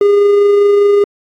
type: tone with amplitude modulation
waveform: triangle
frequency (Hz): 406.8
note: G#4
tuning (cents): -36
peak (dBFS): -3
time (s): 0.01-1.04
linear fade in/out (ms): 2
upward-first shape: sine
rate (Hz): 25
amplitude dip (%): 25
effects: AAC 64 kbps